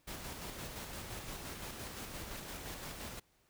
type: noise with tremolo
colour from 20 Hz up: pink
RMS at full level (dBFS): -44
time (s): 0.07-3.2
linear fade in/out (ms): 10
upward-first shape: square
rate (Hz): 5.8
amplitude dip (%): 30
effects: pink hiss -72 dBFS RMS until 3.49 s